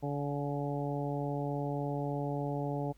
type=harmonic tone with a mistuned harmonic; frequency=143.4 Hz; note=D3; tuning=41 cents flat; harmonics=1 / 2 / 3 / 4 / 5 / 6; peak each=-35 / -38 / -40 / -41 / -42 / -43 dBFS; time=0.02-2.93 s; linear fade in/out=20 ms; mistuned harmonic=6; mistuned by=-24 cents; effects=added 50 Hz sine -58 dBFS peak until 2.97 s + pink hiss -69 dBFS RMS until 2.97 s